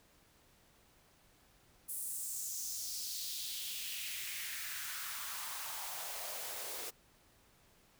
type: noise with high-pass filter sweep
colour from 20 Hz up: white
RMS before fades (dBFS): -42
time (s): 1.88-6.91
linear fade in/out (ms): 20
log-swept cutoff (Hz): 10000 to 410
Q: 2.6
effects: pink hiss -67 dBFS RMS until 7.99 s